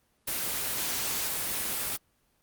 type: noise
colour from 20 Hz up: white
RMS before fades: -31 dBFS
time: 0.27-1.97 s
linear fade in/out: 10 ms
effects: pink hiss -70 dBFS RMS until 2.42 s + Opus 24 kbps